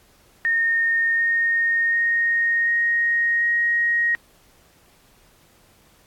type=tone with pitch steps; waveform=sine; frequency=1837 / 1847.6 / 1858.3 / 1869.1 / 1879.9 Hz; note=A#6 / A#6 / A#6 / A#6 / A#6; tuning=-26 / -16 / -6 / +4 / +14 cents; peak=-17 dBFS; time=0.45-4.15 s; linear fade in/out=0 ms; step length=740 ms; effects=pink hiss -56 dBFS RMS until 6.06 s + AAC 64 kbps